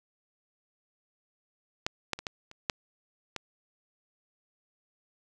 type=clicks; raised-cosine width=0.2 ms; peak=-11 / -11 / -22 / -16 / -30 / -9 / -17 dBFS; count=7; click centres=1.865 / 2.133 / 2.19 / 2.268 / 2.514 / 2.698 / 3.363 s; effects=none